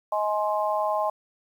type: harmonic tone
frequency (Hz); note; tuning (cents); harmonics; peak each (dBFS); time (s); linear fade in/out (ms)
210.1; G#3; +20; 3 / 4 / 5; -26 / -27 / -28; 0.12-1.1; 5
effects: 9-bit